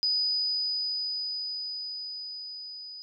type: tone with level ramp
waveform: sine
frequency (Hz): 4973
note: D#8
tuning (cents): -2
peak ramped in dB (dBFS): -23 to -40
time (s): 0.03-3.02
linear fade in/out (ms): 0
effects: none